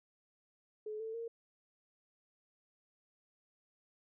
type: tone with pitch steps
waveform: sine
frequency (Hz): 428.2 / 444.6 / 461.6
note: A4 / A4 / A#4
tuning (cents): -47 / +18 / -17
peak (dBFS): -39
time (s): 0.86-1.28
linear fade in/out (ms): 5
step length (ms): 140
effects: none